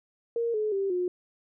sine tone with pitch steps, 466.2 / 427.5 / 392 / 359.5 Hz, A#4 / A4 / G4 / F#4, 0 / -50 / 0 / -50 cents, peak -25 dBFS, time 0.36-1.08 s, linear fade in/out 2 ms, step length 180 ms, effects none

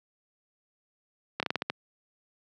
slowing click train, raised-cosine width 0.3 ms, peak -12 dBFS, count 7, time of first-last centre 1.4-1.7 s, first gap 28 ms, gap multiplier 1.23, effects high-pass 150 Hz 12 dB/octave

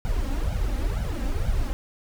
brown noise with flanger, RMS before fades -25 dBFS, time 0.05-1.73 s, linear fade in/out 0 ms, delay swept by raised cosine 1.3 to 3.8 ms, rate 2.1 Hz, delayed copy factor +1, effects none

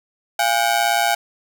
sawtooth ring-modulated tone, 753 Hz, F#5, 30 cents sharp, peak -9 dBFS, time 0.39-1.15 s, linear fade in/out 5 ms, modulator 58.9 Hz, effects none

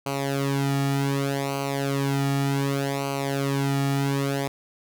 sawtooth tone with flanger, 138.59 Hz, C#3, in tune, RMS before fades -25 dBFS, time 0.06-4.48 s, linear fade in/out 5 ms, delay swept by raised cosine 0.56 to 1.96 ms, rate 0.66 Hz, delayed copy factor -0.8, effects none

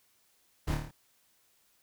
brown noise with echo, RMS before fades -31 dBFS, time 0.67-0.75 s, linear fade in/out 10 ms, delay 27 ms, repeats 6, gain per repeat -3 dB, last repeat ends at 0.912 s, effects white hiss -69 dBFS RMS until 1.82 s

